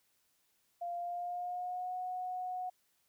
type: tone with pitch glide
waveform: sine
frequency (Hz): 696 to 732.7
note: F5 to F#5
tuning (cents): -6 to -17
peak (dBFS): -36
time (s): 0.81-2.7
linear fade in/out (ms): 10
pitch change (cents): +89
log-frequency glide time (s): 0.96-1.95
effects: white hiss -75 dBFS RMS until 3.08 s